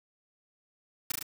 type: noise with echo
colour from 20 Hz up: white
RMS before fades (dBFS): -30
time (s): 1.1-1.12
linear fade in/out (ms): 5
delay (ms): 36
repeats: 3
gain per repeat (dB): -2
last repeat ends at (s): 1.228
effects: none